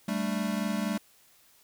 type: chord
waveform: square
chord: G suspended second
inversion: none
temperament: equal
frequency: 196 / 220 / 293.7 Hz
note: G3 / A3 / D4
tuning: 0 / 0 / 0 cents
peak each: -32 / -32 / -38 dBFS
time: 0.08-0.98 s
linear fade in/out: 5 ms
effects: white hiss -61 dBFS RMS until 1.63 s